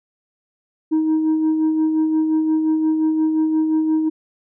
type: tone with tremolo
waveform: sine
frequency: 314.6 Hz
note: D#4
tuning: 19 cents sharp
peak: -11 dBFS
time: 0.91-4.1 s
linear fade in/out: 20 ms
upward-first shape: sine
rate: 5.7 Hz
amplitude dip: 45%
effects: tanh soft clip ceiling -13 dBFS